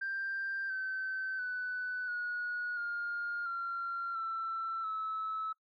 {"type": "tone with pitch steps", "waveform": "sine", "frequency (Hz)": [1580, 1536.8, 1494.8, 1453.9, 1414.1, 1375.5, 1337.9, 1301.3], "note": ["G6", "G6", "F#6", "F#6", "F6", "F6", "E6", "E6"], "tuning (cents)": [13, -35, 17, -31, 21, -27, 25, -23], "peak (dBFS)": -33, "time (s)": [0.01, 5.53], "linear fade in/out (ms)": 10, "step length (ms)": 690, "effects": ["noise-tail reverb RT60 0.1 s tail -22 dB re dry", "tanh soft clip ceiling -30 dBFS"]}